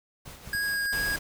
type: noise with tremolo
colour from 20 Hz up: pink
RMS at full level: -44 dBFS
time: 0.25-0.87 s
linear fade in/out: 10 ms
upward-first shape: sine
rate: 5.1 Hz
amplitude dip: 50%
type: clicks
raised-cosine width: 5 ms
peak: -31 dBFS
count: 3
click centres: 0.277 / 0.475 / 0.55 s
type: tone with vibrato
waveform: square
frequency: 1640 Hz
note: G#6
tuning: 22 cents flat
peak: -27 dBFS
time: 0.53-1.16 s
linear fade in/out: 2 ms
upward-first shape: triangle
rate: 2.4 Hz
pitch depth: 10 cents each way
type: noise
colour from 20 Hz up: pink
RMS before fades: -36 dBFS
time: 0.92-1.19 s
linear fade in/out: 10 ms
effects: none